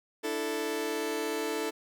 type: chord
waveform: sawtooth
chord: D suspended second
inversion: none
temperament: just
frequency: 293.7 / 330.4 / 440.5 Hz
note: D4 / E4 / A4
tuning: 0 / +4 / +2 cents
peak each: -34 / -32 / -28 dBFS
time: 0.23-1.71 s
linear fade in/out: 20 ms
effects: none